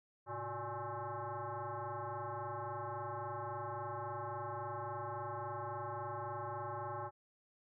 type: tone with frequency modulation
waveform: sine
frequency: 130.81 Hz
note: C3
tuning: in tune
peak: -39 dBFS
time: 0.26-7.11 s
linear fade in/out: 50 ms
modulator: 238 Hz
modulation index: 4.9
effects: none